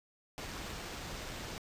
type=noise with sample-and-hold; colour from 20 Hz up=pink; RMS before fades=-43 dBFS; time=0.38-1.58 s; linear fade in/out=0 ms; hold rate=11025 Hz; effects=resampled to 32000 Hz